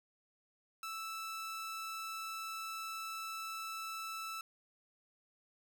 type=tone; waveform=sawtooth; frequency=1318.5 Hz; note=E6; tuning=in tune; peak=-37 dBFS; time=0.83-4.41 s; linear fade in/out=2 ms; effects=none